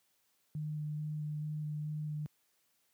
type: tone with vibrato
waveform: sine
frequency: 151.4 Hz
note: D#3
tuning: 47 cents flat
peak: -35 dBFS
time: 0.55-2.26 s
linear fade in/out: 0 ms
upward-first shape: square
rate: 2.3 Hz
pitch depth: 9 cents each way
effects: white hiss -75 dBFS RMS until 2.93 s + high-pass 80 Hz 12 dB/octave